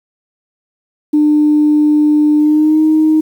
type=tone with pitch glide; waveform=sine; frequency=300 to 312 Hz; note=D4 to D#4; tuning=+37 to +5 cents; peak=-6 dBFS; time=1.13-3.21 s; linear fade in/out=10 ms; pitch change=+68 cents; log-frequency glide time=2.39-2.81 s; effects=tanh soft clip ceiling -2 dBFS + 7-bit